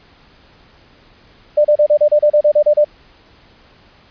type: tone bursts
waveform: sine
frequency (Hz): 596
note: D5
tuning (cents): +25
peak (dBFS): -7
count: 12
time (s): 1.57-2.846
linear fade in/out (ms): 10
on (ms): 77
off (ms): 32
effects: pink hiss -48 dBFS RMS until 4.1 s + resampled to 11025 Hz